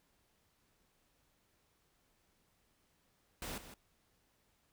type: noise with echo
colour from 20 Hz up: pink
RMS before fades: -43 dBFS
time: 3.42-3.58 s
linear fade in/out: 2 ms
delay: 160 ms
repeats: 1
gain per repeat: -11 dB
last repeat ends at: 3.74 s
effects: pink hiss -75 dBFS RMS until 4.72 s